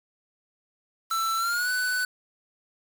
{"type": "high-pass noise", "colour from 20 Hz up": "white", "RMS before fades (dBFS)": -42, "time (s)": [1.1, 2.04], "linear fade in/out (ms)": 5, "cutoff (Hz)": 690, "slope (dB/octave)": 12}
{"type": "tone with pitch glide", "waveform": "square", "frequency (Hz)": [1333, 1496.2], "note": ["E6", "F#6"], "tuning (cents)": [19, 19], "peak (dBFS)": -25, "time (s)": [1.11, 2.05], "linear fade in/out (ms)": 2, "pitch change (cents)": 200, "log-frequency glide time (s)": [1.37, 1.7]}
{"effects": []}